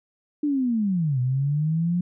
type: linear two-way sweep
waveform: sine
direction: down then up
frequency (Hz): 301.7 to 123.2 to 179.2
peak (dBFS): -20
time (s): 0.43-2.01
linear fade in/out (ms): 5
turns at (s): 1.2
effects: none